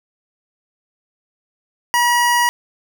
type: tone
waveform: 25% pulse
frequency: 962 Hz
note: B5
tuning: 46 cents flat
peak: -9 dBFS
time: 1.94-2.49 s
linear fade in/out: 0 ms
effects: none